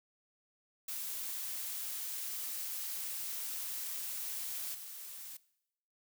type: noise with level steps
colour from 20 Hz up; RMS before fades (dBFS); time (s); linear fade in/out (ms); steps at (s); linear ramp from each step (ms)
blue; -40 / -47; 0.88-5.37; 5; 4.74; 10
effects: noise-tail reverb RT60 0.8 s tail -20 dB re dry